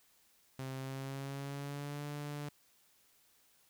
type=tone with pitch glide; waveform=sawtooth; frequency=132.5 to 146.17 Hz; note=C3 to D3; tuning=+22 to -8 cents; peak=-36 dBFS; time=0.59-2.49 s; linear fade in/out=2 ms; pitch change=+170 cents; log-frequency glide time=0.76-2.06 s; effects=white hiss -69 dBFS RMS until 3.69 s